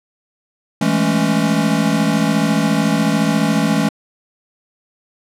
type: chord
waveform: square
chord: A major seventh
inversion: second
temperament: equal with one note detuned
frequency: 164.81 / 205.9 / 220 / 277.2 Hz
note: E3 / G#3 / A3 / C#4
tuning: 0 / -15 / 0 / 0 cents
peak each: -20 dBFS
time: 0.81-3.89 s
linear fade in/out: 5 ms
effects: low-pass 11000 Hz 12 dB/octave